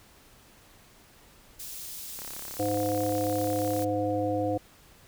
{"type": "high-pass noise", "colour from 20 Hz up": "white", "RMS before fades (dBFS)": -40, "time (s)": [1.59, 3.85], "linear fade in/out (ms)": 10, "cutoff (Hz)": 4000, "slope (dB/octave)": 12}
{"type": "click train", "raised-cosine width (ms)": 0.5, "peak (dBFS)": -28, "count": 57, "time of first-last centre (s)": [2.19, 3.823], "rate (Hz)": 34.3}
{"type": "harmonic tone", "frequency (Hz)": 103, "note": "G#2", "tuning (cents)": -14, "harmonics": [1, 3, 5, 7], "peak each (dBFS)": [-34, -30, -29, -32], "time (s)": [2.59, 4.58], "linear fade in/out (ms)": 10}
{"effects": ["pink hiss -56 dBFS RMS until 5.07 s"]}